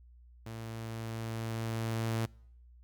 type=tone with level ramp; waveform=sawtooth; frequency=113.1 Hz; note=A2; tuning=48 cents sharp; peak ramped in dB=-37 to -26 dBFS; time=0.46-2.26 s; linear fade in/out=5 ms; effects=noise-tail reverb RT60 0.7 s tail -26 dB re dry + added 60 Hz sine -54 dBFS peak until 2.83 s